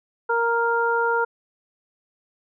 harmonic tone, 466.2 Hz, A#4, in tune, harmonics 1 / 2 / 3, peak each -23 / -23 / -23 dBFS, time 0.29-1.25 s, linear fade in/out 10 ms, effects none

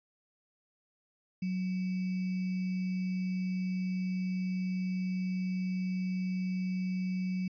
sine tone with sample-and-hold, 185 Hz, F#3, in tune, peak -30 dBFS, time 1.42-7.48 s, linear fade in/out 5 ms, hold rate 2450 Hz, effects resampled to 11025 Hz

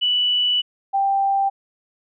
sine tone pair in turn, 2962 / 787 Hz, F#7 / G5, +1 / +7 cents, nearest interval octave + major seventh, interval 2294 cents, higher first, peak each -16 dBFS, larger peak neither, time 0.01-0.62 / 0.93-1.5 s, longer first, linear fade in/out 20 ms, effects none

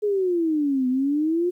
sine exponential two-way sweep, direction down then up, 425.8 to 250.3 to 362.7 Hz, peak -19 dBFS, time 0.02-1.51 s, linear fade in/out 20 ms, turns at 0.88 s, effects 10-bit

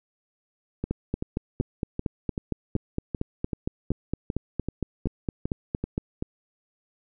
two click trains, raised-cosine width 3 ms, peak -13 / -15 dBFS, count 23 / 15, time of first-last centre 0.91-5.979 / 0.84-6.225 s, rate 4.34 / 2.6 Hz, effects none

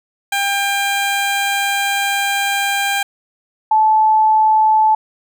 15% pulse / sine tone pair in turn, 798 / 869.2 Hz, G5 / A5, +31 / -21 cents, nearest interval minor second, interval 148 cents, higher second, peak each -9 / -9 dBFS, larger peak neither, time 0.32-3.03 / 3.71-4.95 s, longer first, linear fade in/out 5 ms, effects none

